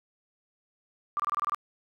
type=tone bursts; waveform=sine; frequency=1181 Hz; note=D6; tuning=9 cents sharp; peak=-25 dBFS; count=8; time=1.17-1.546 s; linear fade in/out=0 ms; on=26 ms; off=24 ms; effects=none